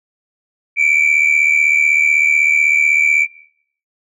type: tone pair together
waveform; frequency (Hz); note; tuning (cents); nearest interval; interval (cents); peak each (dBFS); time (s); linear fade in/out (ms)
sine; 2283 / 2359; D7 / D7; -50 / +7; minor second; 57; -11; 0.76-3.27; 50
effects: noise-tail reverb RT60 0.6 s tail -18 dB re dry + tanh soft clip ceiling -7 dBFS